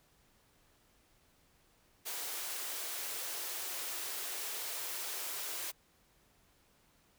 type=high-pass noise; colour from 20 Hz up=white; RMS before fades=-40 dBFS; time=2.05-5.72 s; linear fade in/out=20 ms; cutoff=320 Hz; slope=48 dB/octave; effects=pink hiss -69 dBFS RMS until 7.18 s